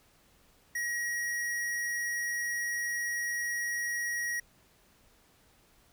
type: tone with hard clipping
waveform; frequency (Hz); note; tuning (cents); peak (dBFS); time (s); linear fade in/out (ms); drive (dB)
sine; 1899; A#6; +32; -32; 0.75-4.4; 5; 17
effects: pink hiss -64 dBFS RMS until 5.92 s